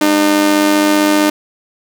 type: tone with amplitude modulation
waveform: sawtooth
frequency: 303 Hz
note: D#4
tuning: 46 cents flat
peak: -3 dBFS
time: 0.01-1.3 s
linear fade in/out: 5 ms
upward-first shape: sine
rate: 95.4 Hz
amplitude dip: 55%
effects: none